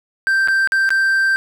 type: tone with dropouts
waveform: triangle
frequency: 1568 Hz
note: G6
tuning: in tune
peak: -11 dBFS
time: 0.27-1.36 s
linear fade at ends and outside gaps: 0 ms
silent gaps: 0.475-0.484 / 0.674-0.721 / 0.891-0.905 s
effects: none